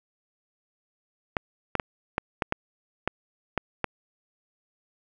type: clicks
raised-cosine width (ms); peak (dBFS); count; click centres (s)
0.5; -9; 9; 1.368 / 1.753 / 1.798 / 2.181 / 2.422 / 2.524 / 3.076 / 3.577 / 3.843
effects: none